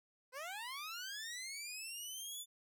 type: linear sweep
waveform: 15% pulse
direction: up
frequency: 489.9 to 3520 Hz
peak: -37 dBFS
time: 0.32-2.46 s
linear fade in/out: 50 ms
effects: none